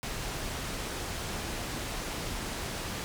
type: low-pass noise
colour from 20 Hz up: pink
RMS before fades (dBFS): -36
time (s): 0.03-3.04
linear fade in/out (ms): 0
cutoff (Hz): 10000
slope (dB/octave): 12
effects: none